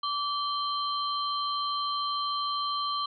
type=tone cluster; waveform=sine; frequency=1159 / 3140 / 4113 Hz; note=D6 / G7 / C8; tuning=-23 / +2 / -30 cents; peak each=-29 / -36 / -35 dBFS; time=0.03-3.06 s; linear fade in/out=5 ms; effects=none